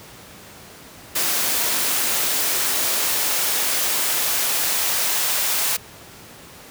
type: noise with high-pass filter sweep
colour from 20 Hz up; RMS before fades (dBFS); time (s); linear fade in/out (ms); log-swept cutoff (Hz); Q
white; -21; 1.15-5.77; 10; 220 to 540; 0.76
effects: pink hiss -42 dBFS RMS until 6.7 s + high-pass 80 Hz 12 dB/octave